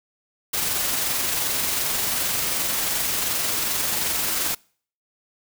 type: noise with amplitude modulation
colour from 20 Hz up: white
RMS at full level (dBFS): -23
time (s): 0.53-4.55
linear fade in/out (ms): 10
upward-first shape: sine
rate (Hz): 22.7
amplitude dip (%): 25
effects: noise-tail reverb RT60 0.5 s tail -26 dB re dry